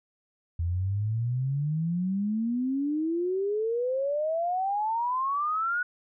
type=exponential sweep; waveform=sine; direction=up; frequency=82.41 to 1480 Hz; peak=-25 dBFS; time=0.59-5.83 s; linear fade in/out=5 ms; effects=none